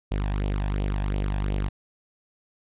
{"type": "tone with flanger", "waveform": "sawtooth", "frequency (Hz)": 49.9, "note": "G1", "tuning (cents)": 32, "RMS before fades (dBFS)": -26, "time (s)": [0.11, 1.69], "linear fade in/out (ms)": 10, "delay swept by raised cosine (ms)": [0.3, 1.2], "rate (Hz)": 2.8, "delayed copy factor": 0.6, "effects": ["resampled to 8000 Hz"]}